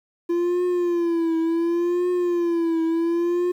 triangle tone with vibrato, 342 Hz, F4, 36 cents flat, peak -17 dBFS, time 0.29-3.52 s, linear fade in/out 10 ms, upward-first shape triangle, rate 0.69 Hz, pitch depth 88 cents each way, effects 9-bit

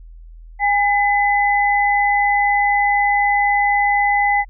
sine tone pair together, 816 / 2012 Hz, G#5 / B6, -31 / +32 cents, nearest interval octave + major third, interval 1563 cents, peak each -15 / -17 dBFS, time 0.59-4.45 s, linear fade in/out 50 ms, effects added 41 Hz sine -36 dBFS peak until 4.49 s

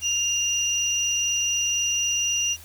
sine tone pair together, 2800 / 5838 Hz, F7 / F#8, +4 / -24 cents, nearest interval octave + minor second, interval 1272 cents, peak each -24 dBFS, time 0.01-2.57 s, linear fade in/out 50 ms, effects added 80 Hz sine -47 dBFS peak until 2.64 s + white hiss -47 dBFS RMS until 2.64 s

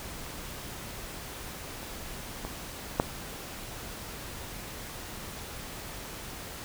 clicks, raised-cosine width 1 ms, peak -26 / -21 / -8 dBFS, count 3, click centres 1.83 / 2.45 / 2.999 s, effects pink hiss -41 dBFS RMS until 6.64 s

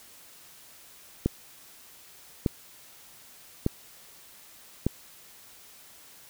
click train, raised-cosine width 3 ms, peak -10 dBFS, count 4, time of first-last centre 1.26-4.866 s, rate 0.832 Hz, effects white hiss -52 dBFS RMS until 6.29 s

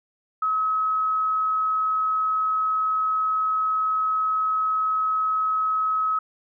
sine tone, 1281 Hz, E6, 50 cents flat, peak -20 dBFS, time 0.42-6.19 s, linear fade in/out 5 ms, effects none

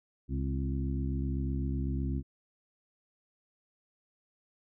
harmonic tone with a mistuned harmonic, 67.9 Hz, C#2, 35 cents flat, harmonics 1 / 2 / 3 / 4 / 5, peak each -32 / -35 / -40 / -38 / -44 dBFS, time 0.28-2.23 s, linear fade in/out 50 ms, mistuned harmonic 4, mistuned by -41 cents, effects none

